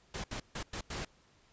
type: noise bursts at uneven times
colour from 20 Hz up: pink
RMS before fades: -39 dBFS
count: 5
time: 0.14-0.24 / 0.31-0.4 / 0.55-0.63 / 0.73-0.81 / 0.9-1.05 s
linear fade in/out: 5 ms
effects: pink hiss -66 dBFS RMS until 1.52 s + resampled to 16000 Hz